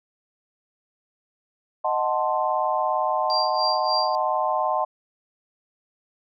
sine chord, D# diminished seventh, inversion none, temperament equal, 622.3 / 740 / 880 / 1046.5 Hz, D#5 / F#5 / A5 / C6, 0 / 0 / 0 / 0 cents, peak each -26 dBFS, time 1.84-4.85 s, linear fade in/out 10 ms
sine tone with tremolo, 4737 Hz, D8, 14 cents sharp, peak -22 dBFS, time 3.3-4.15 s, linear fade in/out 0 ms, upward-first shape sine, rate 3.4 Hz, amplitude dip 85%
effects none

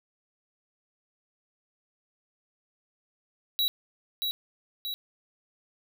square tone with echo, 3890 Hz, B7, 27 cents flat, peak -24 dBFS, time 3.59-3.68 s, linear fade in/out 0 ms, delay 630 ms, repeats 2, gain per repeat -4 dB, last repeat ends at 4.94 s, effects none

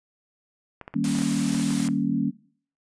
clicks, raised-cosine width 0.5 ms, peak -22 dBFS, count 11, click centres 0.813 / 0.879 / 0.94 / 1.152 / 1.188 / 1.219 / 1.549 / 1.597 / 1.706 / 1.802 / 1.887 s
sine chord, Eb dominant seventh, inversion none, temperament equal, 155.56 / 196 / 233.1 / 277.2 Hz, Eb3 / G3 / Bb3 / Db4, 0 / 0 / 0 / 0 cents, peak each -30 / -28 / -26 / -26 dBFS, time 0.94-2.31 s, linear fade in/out 20 ms
white noise, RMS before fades -33 dBFS, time 1.04-1.88 s, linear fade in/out 2 ms
effects noise-tail reverb RT60 0.5 s tail -20 dB re dry + resampled to 22050 Hz

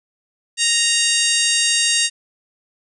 harmonic tone, 932.3 Hz, A#5, in tune, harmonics 2 / 3 / 4 / 5 / 6 / 7 / 8 / 9 / 10, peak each -25 / -21 / -22 / -23 / -26 / -24 / -24 / -25 / -26 dBFS, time 0.57-2.1 s, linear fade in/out 50 ms, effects none

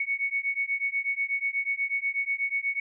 sine beating tone pair, 2217 / 2225.2 Hz, C#7 / C#7, 0 / +6 cents, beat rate 8.2 Hz, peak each -29 dBFS, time 0-2.8 s, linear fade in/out 5 ms, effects none

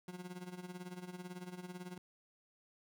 30% pulse tone with tremolo, 180 Hz, F#3, 47 cents flat, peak -40 dBFS, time 0.08-1.98 s, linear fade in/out 2 ms, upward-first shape sine, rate 18 Hz, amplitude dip 75%, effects none

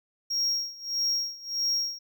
triangle tone with tremolo, 5588 Hz, F8, in tune, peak -22 dBFS, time 0.3-1.99 s, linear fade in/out 10 ms, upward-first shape sine, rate 1.6 Hz, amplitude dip 90%, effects none

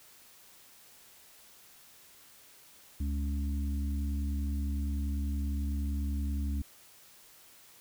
harmonic tone, 70.6 Hz, C#2, 32 cents sharp, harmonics 1 / 3 / 4, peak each -30 / -40 / -42 dBFS, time 3-6.62 s, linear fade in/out 5 ms, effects white hiss -57 dBFS RMS until 7.8 s

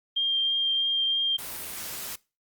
sine tone with vibrato, 3193 Hz, G7, 31 cents sharp, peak -22 dBFS, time 0.16-1.37 s, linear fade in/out 10 ms, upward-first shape triangle, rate 3.1 Hz, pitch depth 11 cents each way
white noise, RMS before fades -36 dBFS, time 1.38-2.16 s, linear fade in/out 10 ms
effects noise-tail reverb RT60 0.3 s tail -22 dB re dry + Opus 32 kbps

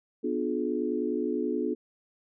sine chord, B diminished seventh, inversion none, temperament just, 246.9 / 296.3 / 355.6 / 426.7 Hz, B3 / D4 / F4 / Ab4, 0 / +15 / +31 / +47 cents, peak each -32 dBFS, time 0.23-1.75 s, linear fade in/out 20 ms, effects none

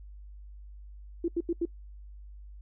sine tone bursts, 339.9 Hz, F4, 47 cents flat, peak -25 dBFS, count 4, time 1.24-1.654 s, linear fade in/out 5 ms, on 42 ms, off 82 ms, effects noise-tail reverb RT60 0.1 s tail -23 dB re dry + added 50 Hz sine -44 dBFS peak until 2.61 s

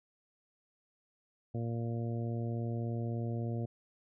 harmonic tone, 116.54 Hz, A#2, in tune, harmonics 1 / 2 / 3 / 4 / 5 / 6, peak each -34 / -40 / -44 / -46 / -48 / -50 dBFS, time 1.54-3.66 s, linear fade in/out 10 ms, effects none

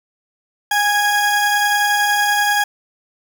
40% pulse tone pair together, 823 / 1656.5 Hz, G#5 / G#6, -16 / -5 cents, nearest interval octave, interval 1211 cents, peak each -16 dBFS, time 0.71-2.64 s, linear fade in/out 5 ms, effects none

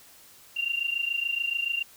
sine tone pair together, 2767 / 2794 Hz, F7 / F7, -17 / 0 cents, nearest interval unison, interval 17 cents, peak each -28 / -30 dBFS, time 0.56-1.83 s, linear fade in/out 10 ms, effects white hiss -53 dBFS RMS until 1.96 s

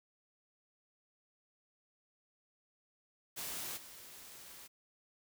white noise with level steps, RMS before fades -42 / -53 dBFS, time 3.36-4.68 s, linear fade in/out 20 ms, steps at 3.76 s, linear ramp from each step 20 ms, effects none

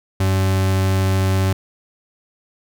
40% pulse tone, 95.4 Hz, G2, 47 cents flat, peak -14 dBFS, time 0.2-1.53 s, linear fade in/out 5 ms, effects none

